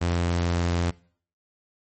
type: tone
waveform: sawtooth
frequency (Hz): 86.5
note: F2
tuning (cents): -16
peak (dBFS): -18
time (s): 0.01-0.91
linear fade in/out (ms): 10
effects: noise-tail reverb RT60 0.5 s tail -22 dB re dry + MP3 32 kbps